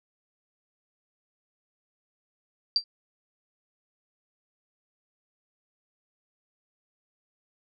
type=tone with exponential decay; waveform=sine; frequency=4699 Hz; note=D8; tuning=in tune; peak=-15 dBFS; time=2.76-2.84 s; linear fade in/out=1 ms; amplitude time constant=17 ms; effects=none